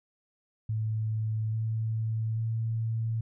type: tone with pitch steps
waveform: sine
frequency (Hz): 109.5 / 111.16 / 112.84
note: A2 / A2 / A2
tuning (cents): -8 / +18 / +44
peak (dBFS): -27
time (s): 0.69-3.21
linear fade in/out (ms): 5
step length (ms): 840
effects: none